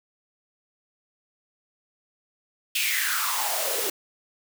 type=noise with high-pass filter sweep; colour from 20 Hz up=white; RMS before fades=-26 dBFS; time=2.75-3.9 s; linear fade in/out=5 ms; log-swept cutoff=2800 to 370 Hz; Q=5.6; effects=none

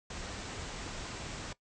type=low-pass noise; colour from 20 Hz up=pink; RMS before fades=-42 dBFS; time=0.1-1.53 s; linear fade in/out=5 ms; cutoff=8200 Hz; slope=96 dB/octave; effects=noise-tail reverb RT60 0.1 s tail -19 dB re dry

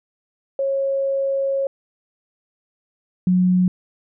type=tone pair in turn; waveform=sine; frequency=546 / 182.21 Hz; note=C#5 / F#3; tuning=-26 / -26 cents; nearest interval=octave + perfect fifth; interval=1900 cents; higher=first; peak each=-18 / -13 dBFS; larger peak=second; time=0.59-1.67 / 3.27-3.68 s; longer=first; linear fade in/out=2 ms; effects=none

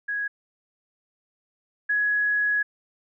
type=tone pair in turn; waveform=sine; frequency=1661.2 / 1676.6 Hz; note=G#6 / G#6; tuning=0 / +16 cents; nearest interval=unison; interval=16 cents; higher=second; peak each=-25 / -20 dBFS; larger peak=second; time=0.08-0.28 / 1.89-2.63 s; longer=second; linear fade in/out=10 ms; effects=none

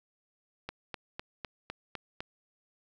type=click train; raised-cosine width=0.3 ms; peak=-21 dBFS; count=7; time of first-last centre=0.69-2.205 s; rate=3.96 Hz; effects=10-bit

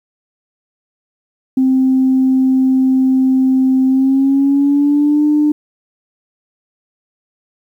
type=tone with pitch glide; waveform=sine; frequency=261.6 to 298.8 Hz; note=C4 to D4; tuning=0 to +30 cents; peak=-8 dBFS; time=1.57-5.52 s; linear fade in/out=5 ms; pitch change=+230 cents; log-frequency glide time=3.86-5.24 s; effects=tanh soft clip ceiling -4 dBFS + 8-bit

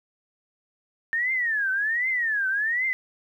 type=tone with vibrato; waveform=sine; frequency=1787 Hz; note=A6; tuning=26 cents sharp; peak=-22 dBFS; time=1.13-2.93 s; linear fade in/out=0 ms; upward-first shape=triangle; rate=1.3 Hz; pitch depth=290 cents each way; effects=10-bit

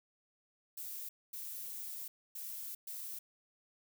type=noise bursts at uneven times; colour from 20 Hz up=violet; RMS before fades=-44 dBFS; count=4; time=0.77-1.09 / 1.33-2.08 / 2.35-2.75 / 2.87-3.19 s; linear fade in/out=5 ms; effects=none

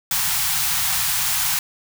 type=band-stop noise; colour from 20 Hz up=white; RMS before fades=-21 dBFS; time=0.11-1.59 s; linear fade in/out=2 ms; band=180 to 720 Hz; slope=96 dB/octave; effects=none

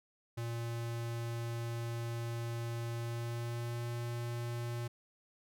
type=tone with pitch glide; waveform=square; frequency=117 to 118.84 Hz; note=A#2 to A#2; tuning=+7 to +34 cents; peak=-37 dBFS; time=0.37-4.88 s; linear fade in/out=10 ms; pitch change=+27 cents; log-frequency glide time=2.96-3.88 s; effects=none

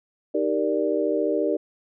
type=chord; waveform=sine; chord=Eb major seventh; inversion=none; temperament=equal; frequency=311.1 / 392 / 466.2 / 587.3 Hz; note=Eb4 / G4 / Bb4 / D5; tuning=0 / 0 / 0 / 0 cents; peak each=-26 dBFS; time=0.34-1.57 s; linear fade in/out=10 ms; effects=none

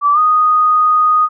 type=tone with pitch glide; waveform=sine; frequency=1158 to 1241.1 Hz; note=D6 to D#6; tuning=-25 to -5 cents; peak=-8 dBFS; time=0.01-1.29 s; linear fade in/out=50 ms; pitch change=+120 cents; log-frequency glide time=0.13-0.19 s; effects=none

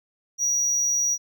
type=tone; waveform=triangle; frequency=5780 Hz; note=F#8; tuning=41 cents flat; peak=-19 dBFS; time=0.38-1.18 s; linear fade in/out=50 ms; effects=none

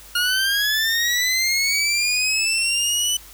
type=linear sweep; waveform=20% pulse; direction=up; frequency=1420 to 3000 Hz; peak=-13 dBFS; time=0.15-3.17 s; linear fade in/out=5 ms; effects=added 50 Hz sine -47 dBFS peak until 3.33 s + white hiss -44 dBFS RMS until 3.33 s

